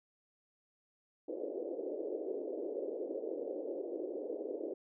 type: band-pass noise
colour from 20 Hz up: white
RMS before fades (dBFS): -40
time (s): 1.28-4.74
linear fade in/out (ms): 5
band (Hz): 310 to 540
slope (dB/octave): 48
effects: none